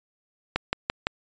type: click train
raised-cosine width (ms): 0.3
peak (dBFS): -7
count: 4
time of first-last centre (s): 0.56-1.069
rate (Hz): 5.89
effects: resampled to 16000 Hz